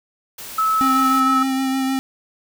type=noise; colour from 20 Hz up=white; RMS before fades=-34 dBFS; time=0.38-1.2 s; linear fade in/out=5 ms
type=tone; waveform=sine; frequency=1300 Hz; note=E6; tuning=24 cents flat; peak=-15 dBFS; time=0.58-1.43 s; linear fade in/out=5 ms
type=tone with vibrato; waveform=square; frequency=265.2 Hz; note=C4; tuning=23 cents sharp; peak=-19 dBFS; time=0.81-1.99 s; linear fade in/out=0 ms; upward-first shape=triangle; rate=6.5 Hz; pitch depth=19 cents each way
effects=none